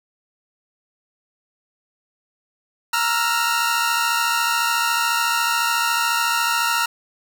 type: tone cluster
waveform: sawtooth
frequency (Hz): 932 / 1339 / 1413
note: A#5 / E6 / F6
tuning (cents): -1 / +27 / +20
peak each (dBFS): -19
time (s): 2.93-6.86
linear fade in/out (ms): 5
effects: none